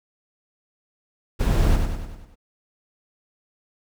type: noise with echo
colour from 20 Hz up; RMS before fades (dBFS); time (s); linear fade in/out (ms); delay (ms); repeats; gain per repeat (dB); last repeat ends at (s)
brown; -20; 1.39-1.77; 20; 98; 6; -5; 2.358
effects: none